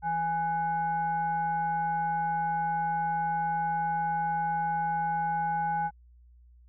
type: tone with frequency modulation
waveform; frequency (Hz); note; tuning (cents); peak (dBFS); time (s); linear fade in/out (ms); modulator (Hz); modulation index
sine; 830.6; G#5; 0; -26; 0.02-5.91; 50; 666; 0.51
effects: added 60 Hz sine -53 dBFS peak until 6.68 s